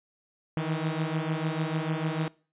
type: beating tone pair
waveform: sawtooth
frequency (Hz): 155.56 / 162.26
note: D#3 / E3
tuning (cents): 0 / -27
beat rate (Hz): 6.7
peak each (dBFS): -26 / -27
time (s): 0.57-2.28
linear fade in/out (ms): 0
effects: noise-tail reverb RT60 0.4 s tail -23 dB re dry + resampled to 8000 Hz